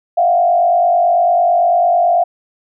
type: tone with frequency modulation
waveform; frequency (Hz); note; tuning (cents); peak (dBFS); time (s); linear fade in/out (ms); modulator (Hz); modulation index
sine; 698.5; F5; 0; -9; 0.17-2.24; 10; 49; 0.85
effects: none